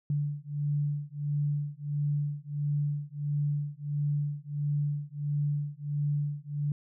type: beating tone pair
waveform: sine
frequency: 145.1 / 146.6 Hz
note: D3 / D3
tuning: -21 / -3 cents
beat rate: 1.5 Hz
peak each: -31 dBFS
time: 0.1-6.72 s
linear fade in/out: 2 ms
effects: none